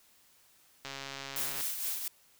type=click train; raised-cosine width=0.2 ms; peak=-23 dBFS; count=105; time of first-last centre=0.85-1.609 s; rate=137 Hz
type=noise with tremolo; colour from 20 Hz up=blue; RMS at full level=-33 dBFS; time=1.36-2.08 s; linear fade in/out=2 ms; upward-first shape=triangle; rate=4.3 Hz; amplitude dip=55%
effects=white hiss -64 dBFS RMS until 2.39 s